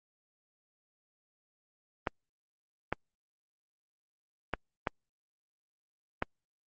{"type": "clicks", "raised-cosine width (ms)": 0.5, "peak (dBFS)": -14, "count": 5, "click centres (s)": [2.072, 2.926, 4.537, 4.872, 6.224], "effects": ["Opus 32 kbps"]}